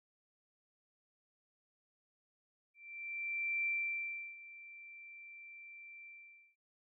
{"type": "tone with ADSR envelope", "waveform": "sine", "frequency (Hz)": 2349, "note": "D7", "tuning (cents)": 0, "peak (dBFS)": -32, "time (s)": [2.74, 6.56], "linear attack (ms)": 920, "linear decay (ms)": 700, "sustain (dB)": -18, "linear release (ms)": 490, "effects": []}